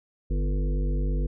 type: harmonic tone with a mistuned harmonic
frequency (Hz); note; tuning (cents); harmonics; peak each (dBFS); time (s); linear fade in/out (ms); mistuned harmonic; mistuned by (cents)
49; G1; 0; 1 / 3 / 5 / 7 / 9 / 10; -23 / -33 / -37 / -40 / -42 / -43; 0.3-1.27; 10; 7; -20
effects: none